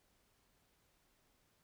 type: silence
effects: pink hiss -75 dBFS RMS until 1.63 s